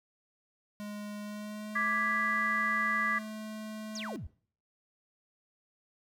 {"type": "tone with pitch glide", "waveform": "square", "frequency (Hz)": [207.7, 216], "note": ["G#3", "A3"], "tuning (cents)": [0, -32], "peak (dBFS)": -39, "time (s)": [0.8, 4.16], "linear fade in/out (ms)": 0, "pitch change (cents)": 68, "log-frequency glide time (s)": [1.22, 2.05]}
{"type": "chord", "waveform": "sine", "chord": "G# diminished", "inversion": "second", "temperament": "equal", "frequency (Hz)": [1174.7, 1661.2, 1975.5], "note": ["D6", "G#6", "B6"], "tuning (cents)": [0, 0, 0], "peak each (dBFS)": -32, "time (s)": [1.75, 3.19], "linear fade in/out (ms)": 10}
{"type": "exponential sweep", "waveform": "sine", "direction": "down", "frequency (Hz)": [7140, 60.6], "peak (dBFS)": -38, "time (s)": [3.95, 4.27], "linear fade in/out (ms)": 5}
{"effects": ["noise-tail reverb RT60 0.5 s tail -21 dB re dry"]}